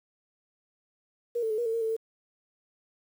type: tone with pitch steps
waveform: sine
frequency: 474.6 / 444.9 / 430.9 / 476.7 / 448.9 / 460.2 / 444.9 / 448.1 Hz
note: A#4 / A4 / A4 / A#4 / A4 / A#4 / A4 / A4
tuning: +31 / +19 / -36 / +39 / +35 / -22 / +19 / +32 cents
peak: -26 dBFS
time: 1.35-1.966 s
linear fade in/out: 10 ms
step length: 77 ms
effects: 9-bit